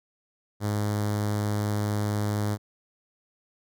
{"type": "tone with notch filter", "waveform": "sawtooth", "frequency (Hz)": 104.3, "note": "G#2", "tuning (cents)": 8, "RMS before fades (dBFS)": -27, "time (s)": [0.6, 2.58], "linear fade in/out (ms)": 50, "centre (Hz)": 2600, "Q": 1.3, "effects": []}